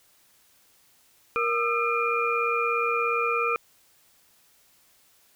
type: tone cluster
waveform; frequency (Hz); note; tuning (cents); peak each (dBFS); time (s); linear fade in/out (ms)
sine; 469.3 / 1215 / 1332 / 2410; A#4 / D#6 / E6 / D7; +12 / -42 / +18 / +44; -28; 1.36-3.56; 0
effects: white hiss -61 dBFS RMS until 5.35 s